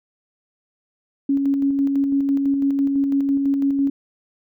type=tone with tremolo; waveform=sine; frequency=277.2 Hz; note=C#4; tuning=in tune; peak=-15 dBFS; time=1.29-3.9 s; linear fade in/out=5 ms; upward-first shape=square; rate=6 Hz; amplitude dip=30%; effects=none